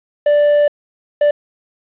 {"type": "tone bursts at uneven times", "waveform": "triangle", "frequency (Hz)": 587, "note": "D5", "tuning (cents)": -1, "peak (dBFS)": -7, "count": 2, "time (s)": [[0.26, 0.68], [1.21, 1.31]], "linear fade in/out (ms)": 5, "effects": ["resampled to 8000 Hz", "7-bit"]}